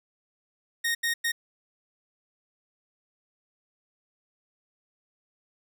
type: tone bursts at uneven times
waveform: sawtooth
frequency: 1859 Hz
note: A#6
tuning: 5 cents flat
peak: -21 dBFS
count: 3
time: 0.84-0.95 / 1.03-1.14 / 1.24-1.32 s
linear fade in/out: 10 ms
effects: none